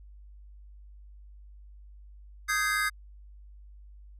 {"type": "chord", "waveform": "square", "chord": "Ab major seventh", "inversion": "second", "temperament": "just", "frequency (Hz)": [1245.9, 1557.4, 1661.2, 2077], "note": ["Eb6", "G6", "Ab6", "C7"], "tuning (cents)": [2, -12, 0, -13], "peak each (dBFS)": -32, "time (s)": [2.48, 2.9], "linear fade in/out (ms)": 20, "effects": ["added 50 Hz sine -47 dBFS peak until 4.19 s", "resampled to 32000 Hz"]}